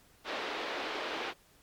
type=band-pass noise; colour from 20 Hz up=pink; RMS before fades=-37 dBFS; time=0.24-1.34 s; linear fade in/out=50 ms; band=330 to 4000 Hz; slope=24 dB/octave; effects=pink hiss -63 dBFS RMS until 1.62 s + MP3 96 kbps